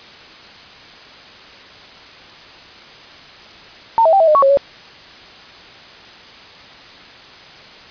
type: tone with pitch steps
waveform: sine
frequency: 909 / 647 / 781 / 649 / 610 / 1115 / 546 / 560 Hz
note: A#5 / E5 / G5 / E5 / D#5 / C#6 / C#5 / C#5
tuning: -44 / -32 / -7 / -27 / -34 / +10 / -26 / +18 cents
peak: -8 dBFS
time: 3.98-4.572 s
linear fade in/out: 0 ms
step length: 74 ms
effects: white hiss -39 dBFS RMS until 7.9 s + resampled to 11025 Hz